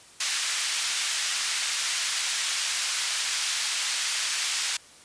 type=band-pass noise; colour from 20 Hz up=white; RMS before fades=-28 dBFS; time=0.2-4.77 s; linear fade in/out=5 ms; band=1600 to 6900 Hz; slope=12 dB/octave; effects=white hiss -51 dBFS RMS until 5.04 s + resampled to 22050 Hz